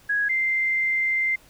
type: tone pair in turn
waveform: sine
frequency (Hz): 1661.2 / 2087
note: G#6 / C7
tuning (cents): 0 / -5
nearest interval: major third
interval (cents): 395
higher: second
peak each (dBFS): -20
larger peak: neither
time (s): 0.09-0.29 / 0.29-1.36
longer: second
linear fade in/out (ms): 10
effects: pink hiss -54 dBFS RMS until 1.49 s